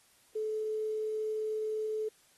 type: tone with quantisation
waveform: sine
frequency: 432.7 Hz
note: A4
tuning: 29 cents flat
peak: -31 dBFS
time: 0.35-2.09 s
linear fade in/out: 10 ms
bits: 10
effects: white hiss -65 dBFS RMS until 2.37 s + AAC 32 kbps